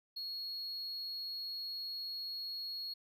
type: tone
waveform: triangle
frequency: 4319 Hz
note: C#8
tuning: 46 cents flat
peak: -38 dBFS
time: 0.16-2.94 s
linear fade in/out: 10 ms
effects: none